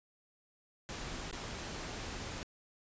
pink noise with dropouts, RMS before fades -42 dBFS, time 0.89-2.43 s, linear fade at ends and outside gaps 0 ms, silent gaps 1.312-1.328 s, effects resampled to 16000 Hz

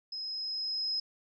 sine tone with level ramp, 5110 Hz, D#8, 45 cents sharp, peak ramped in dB -36 to -29 dBFS, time 0.12-1 s, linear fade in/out 5 ms, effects none

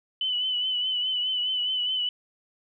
sine tone with vibrato, 3000 Hz, F#7, 23 cents sharp, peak -24 dBFS, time 0.21-2.09 s, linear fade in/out 2 ms, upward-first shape triangle, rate 4.8 Hz, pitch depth 48 cents each way, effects none

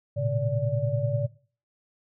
sine tone cluster, 111 / 121.1 / 140.3 / 578 Hz, A2 / B2 / C#3 / D5, +16 / -34 / +21 / -28 cents, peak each -29 dBFS, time 0.16-1.27 s, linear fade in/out 20 ms, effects noise-tail reverb RT60 0.4 s tail -18 dB re dry

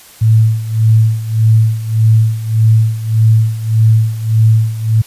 sine tone with tremolo, 111 Hz, A2, 16 cents sharp, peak -4 dBFS, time 0.21-5.02 s, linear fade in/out 10 ms, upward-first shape sine, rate 1.7 Hz, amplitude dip 80%, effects white hiss -39 dBFS RMS until 5.06 s + resampled to 32000 Hz

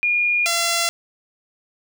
sine / 5% pulse tone pair in turn, 2428 / 681.3 Hz, D#7 / F5, -43 / -43 cents, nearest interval octave + minor seventh, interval 2200 cents, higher first, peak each -16 / -7 dBFS, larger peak second, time 0.03-0.46 / 0.46-0.89 s, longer neither, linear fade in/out 0 ms, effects none

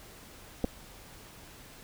clicks, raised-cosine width 2 ms, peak -16 dBFS, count 2, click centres 0.642 / 0.646 s, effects pink hiss -51 dBFS RMS until 1.83 s

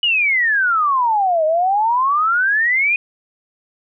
sine exponential two-way sweep, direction down then up, 2960 to 613 to 2495 Hz, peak -13 dBFS, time 0.03-2.96 s, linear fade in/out 2 ms, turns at 1.45 s, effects none

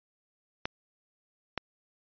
clicks, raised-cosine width 0.3 ms, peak -14 dBFS, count 2, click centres 0.655 / 1.577 s, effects resampled to 11025 Hz

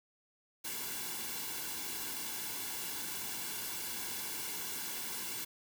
white noise with comb filter, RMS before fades -40 dBFS, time 0.64-5.45 s, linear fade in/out 10 ms, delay 1.6 ms, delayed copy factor -0.65, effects none

